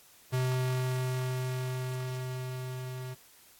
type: tone with level ramp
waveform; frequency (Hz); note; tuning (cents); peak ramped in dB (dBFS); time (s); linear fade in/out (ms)
square; 128.1; C3; -36; -27 to -38; 0.32-3.15; 20
effects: white hiss -58 dBFS RMS until 3.59 s + AAC 64 kbps